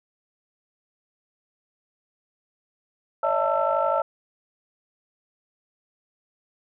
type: tone cluster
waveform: sine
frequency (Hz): 560 / 612 / 664 / 891 / 1334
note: C#5 / D#5 / E5 / A5 / E6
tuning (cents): +18 / -29 / +12 / +22 / +20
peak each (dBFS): -26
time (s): 3.23-4.02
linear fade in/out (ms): 5
effects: tanh soft clip ceiling -10 dBFS